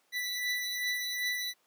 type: beating tone pair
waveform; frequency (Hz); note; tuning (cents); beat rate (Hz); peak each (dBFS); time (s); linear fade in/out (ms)
25% pulse; 1975.5 / 1978.1; B6 / B6; 0 / +2; 2.6; -29 / -34; 0.12-1.54; 50
effects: pink hiss -70 dBFS RMS until 1.66 s + high-pass 400 Hz 12 dB/octave